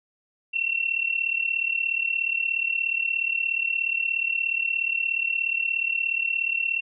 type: tone with amplitude modulation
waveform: sine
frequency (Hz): 2715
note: F7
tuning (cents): -50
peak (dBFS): -19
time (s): 0.53-6.81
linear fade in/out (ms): 20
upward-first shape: sine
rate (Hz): 36.9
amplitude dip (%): 80
effects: none